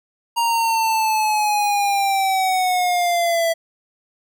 square linear sweep, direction down, 938 to 659.3 Hz, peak -17 dBFS, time 0.36-3.54 s, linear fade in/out 20 ms, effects none

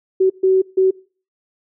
sine tone bursts at uneven times, 378.1 Hz, F#4, 38 cents sharp, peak -10 dBFS, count 3, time 0.2-0.3 / 0.43-0.62 / 0.77-0.91 s, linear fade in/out 10 ms, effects noise-tail reverb RT60 0.4 s tail -23 dB re dry

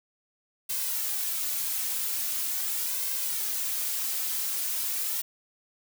blue noise with flanger, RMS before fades -30 dBFS, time 0.69-5.22 s, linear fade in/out 10 ms, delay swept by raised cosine 1.9 to 3.9 ms, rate 0.42 Hz, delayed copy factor +0.65, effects none

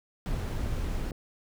brown noise, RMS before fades -31 dBFS, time 0.26-1.11 s, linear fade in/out 0 ms
clicks, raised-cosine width 2 ms, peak -26 dBFS, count 5, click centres 0.661 / 0.781 / 0.886 / 1.063 / 1.118 s
effects none

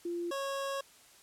sine / 25% pulse tone pair in turn, 345.2 / 549.7 Hz, F4 / C#5, -20 / -15 cents, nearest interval minor sixth, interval 805 cents, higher second, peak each -33 / -30 dBFS, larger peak second, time 0.05-0.31 / 0.31-0.81 s, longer second, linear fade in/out 5 ms, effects white hiss -59 dBFS RMS until 1.22 s + low-pass 11000 Hz 12 dB/octave

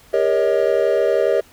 triangle tone cluster, 401.9 / 472.1 / 559 / 631 Hz, G4 / A#4 / C#5 / D#5, +43 / +22 / +14 / +24 cents, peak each -18 dBFS, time 0.13-1.41 s, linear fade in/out 10 ms, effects pink hiss -49 dBFS RMS until 1.52 s

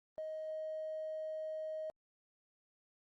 triangle tone with tanh clipping, 627 Hz, D#5, 13 cents sharp, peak -38 dBFS, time 0.18-1.9 s, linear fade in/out 0 ms, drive 1 dB, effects Opus 32 kbps

